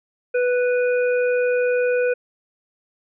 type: harmonic tone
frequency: 493.9 Hz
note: B4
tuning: in tune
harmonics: 1 / 3 / 5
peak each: -17 / -27 / -31 dBFS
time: 0.34-2.14 s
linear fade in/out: 10 ms
effects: none